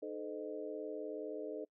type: harmonic tone with a mistuned harmonic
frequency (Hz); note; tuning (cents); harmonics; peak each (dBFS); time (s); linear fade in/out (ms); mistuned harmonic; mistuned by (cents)
102.6; G#2; -21; 3 / 4 / 5 / 6; -46 / -43 / -47 / -47; 0.02-1.65; 10; 4; +96
effects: noise-tail reverb RT60 0.1 s tail -26 dB re dry